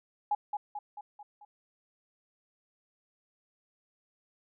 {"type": "tone with echo", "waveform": "sine", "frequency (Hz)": 830.6, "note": "G#5", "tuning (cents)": 0, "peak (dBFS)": -25, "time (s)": [0.31, 0.35], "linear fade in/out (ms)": 5, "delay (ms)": 220, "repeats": 5, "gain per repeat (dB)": -5, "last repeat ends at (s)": 1.45, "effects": []}